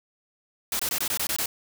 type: noise bursts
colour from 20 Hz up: white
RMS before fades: -27 dBFS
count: 8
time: 0.72-1.459 s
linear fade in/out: 2 ms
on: 74 ms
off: 21 ms
effects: none